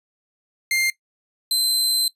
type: tone pair in turn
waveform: sawtooth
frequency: 2106 / 4085 Hz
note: C7 / C8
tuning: +11 / -42 cents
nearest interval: major seventh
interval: 1147 cents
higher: second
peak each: -15 dBFS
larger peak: neither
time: 0.71-0.9 / 1.51-2.08 s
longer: second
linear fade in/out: 2 ms
effects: noise-tail reverb RT60 0.1 s tail -18 dB re dry + resampled to 32000 Hz